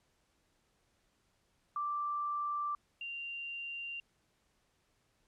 sine tone pair in turn, 1174.7 / 2776 Hz, D6 / F7, 0 / -11 cents, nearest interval octave + minor third, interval 1489 cents, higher second, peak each -33 / -39 dBFS, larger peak first, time 1.76-2.75 / 3.01-4 s, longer neither, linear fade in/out 2 ms, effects pink hiss -75 dBFS RMS until 5.27 s + low-pass 10000 Hz 12 dB/octave

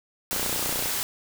white noise, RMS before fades -28 dBFS, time 0.31-1.03 s, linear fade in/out 0 ms
click train, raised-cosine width 1 ms, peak -18 dBFS, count 17, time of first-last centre 0.33-0.858 s, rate 30.3 Hz
effects none

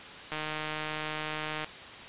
click train, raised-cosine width 0.3 ms, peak -18 dBFS, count 205, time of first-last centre 0.32-1.645 s, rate 154 Hz, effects white hiss -44 dBFS RMS until 2.08 s + resampled to 8000 Hz

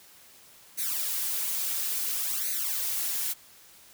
blue noise with flanger, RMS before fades -30 dBFS, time 0.77-3.34 s, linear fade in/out 20 ms, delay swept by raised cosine 0.47 to 5.37 ms, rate 0.58 Hz, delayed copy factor +0.85, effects white hiss -54 dBFS RMS until 3.93 s

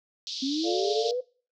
pink band-pass noise, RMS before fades -35 dBFS, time 0.27-1.11 s, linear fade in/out 0 ms, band 3400 to 5400 Hz, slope 48 dB/octave
sine linear sweep, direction up, 259.7 to 510 Hz, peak -26 dBFS, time 0.42-1.21 s, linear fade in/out 10 ms
sine chord, D minor, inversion second, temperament equal, 440 / 587.3 / 698.5 Hz, A4 / D5 / F5, 0 / 0 / 0 cents, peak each -30 / -33 / -32 dBFS, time 0.63-1.14 s, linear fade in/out 50 ms
effects noise-tail reverb RT60 0.4 s tail -23 dB re dry

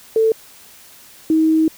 sine tone pair in turn, 444.6 / 317.6 Hz, A4 / D#4, +18 / +36 cents, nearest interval tritone, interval 582 cents, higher first, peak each -11 dBFS, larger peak neither, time 0.16-0.32 / 1.3-1.68 s, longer second, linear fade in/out 2 ms, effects white hiss -44 dBFS RMS until 1.77 s

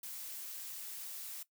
blue noise, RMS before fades -45 dBFS, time 0.03-1.43 s, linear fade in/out 5 ms, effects noise-tail reverb RT60 0.1 s tail -17 dB re dry

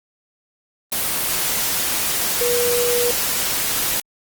sine tone in noise, 483.3 Hz, B4, 38 cents flat, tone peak -18 dBFS, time 2.41-3.11 s, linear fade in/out 2 ms, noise white, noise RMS -21 dBFS, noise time 0.92-4 s, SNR 0 dB, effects Opus 24 kbps

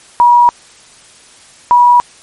sine tone pair in turn, 962 / 970.4 Hz, B5 / B5, -46 / -31 cents, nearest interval unison, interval 15 cents, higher second, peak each -3 dBFS, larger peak neither, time 0.2-0.49 / 1.71-2 s, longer neither, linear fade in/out 0 ms, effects white hiss -41 dBFS RMS until 2.22 s + MP3 48 kbps

